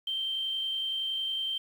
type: tone with amplitude modulation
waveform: sine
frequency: 3136 Hz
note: G7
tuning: in tune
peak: -28 dBFS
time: 0.07-1.58 s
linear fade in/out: 5 ms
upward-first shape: sine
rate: 50.8 Hz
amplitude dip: 25%
effects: 9-bit